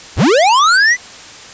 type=linear sweep; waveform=square; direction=up; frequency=36.71 to 2031 Hz; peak=-8 dBFS; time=0.16-0.97 s; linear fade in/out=50 ms; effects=white hiss -34 dBFS RMS until 1.53 s + resampled to 16000 Hz